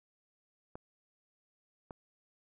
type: clicks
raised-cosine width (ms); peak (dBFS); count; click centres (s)
1; -30; 2; 0.755 / 1.908
effects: none